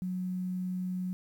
sine tone with quantisation, 183.4 Hz, F#3, 15 cents flat, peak -31 dBFS, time 0.02-1.13 s, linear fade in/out 0 ms, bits 10, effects none

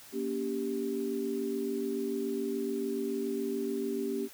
sine chord, G diminished, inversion first, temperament just, 235.2 / 282.2 / 392 Hz, Bb3 / Db4 / G4, +16 / +31 / 0 cents, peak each -36 / -36 / -33 dBFS, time 0.12-4.29 s, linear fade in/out 50 ms, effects white hiss -52 dBFS RMS until 4.33 s

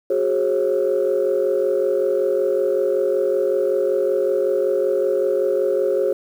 sine chord, F# suspended second, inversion none, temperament equal with one note detuned, 370 / 415.3 / 540.5 Hz, F#4 / G#4 / C#5, 0 / 0 / -44 cents, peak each -21 / -20 / -19 dBFS, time 0.1-6.13 s, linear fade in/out 5 ms, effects tanh soft clip ceiling -10 dBFS + 8-bit

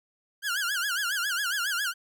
sawtooth tone with vibrato, 1527 Hz, G6, 46 cents flat, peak -23 dBFS, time 0.42-1.94 s, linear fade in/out 50 ms, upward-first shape sine, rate 7.3 Hz, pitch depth 180 cents each way, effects none

